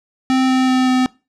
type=tone with pitch steps; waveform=square; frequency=260.5 / 258.9 / 257.2 / 255.6 Hz; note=C4 / C4 / C4 / C4; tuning=-7 / -18 / -30 / -40 cents; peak=-13 dBFS; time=0.3-1.06 s; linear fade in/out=0 ms; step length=190 ms; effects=noise-tail reverb RT60 0.3 s tail -23 dB re dry + low-pass 6000 Hz 12 dB/octave